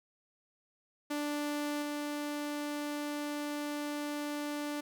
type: tone with level steps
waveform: sawtooth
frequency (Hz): 293.7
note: D4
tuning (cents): 0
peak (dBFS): -29 / -31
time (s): 1.1-4.81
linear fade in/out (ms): 10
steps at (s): 1.82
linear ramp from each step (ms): 5
effects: none